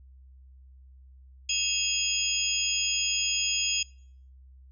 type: tone cluster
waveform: sine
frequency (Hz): 2557 / 2760 / 3266 / 5010 / 6710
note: D#7 / F7 / G#7 / D#8 / G#8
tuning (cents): +47 / -21 / -30 / +11 / +17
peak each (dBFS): -34 / -34 / -31 / -32 / -29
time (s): 1.49-3.83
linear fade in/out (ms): 5
effects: noise-tail reverb RT60 0.6 s tail -26 dB re dry + added 65 Hz sine -49 dBFS peak until 4.71 s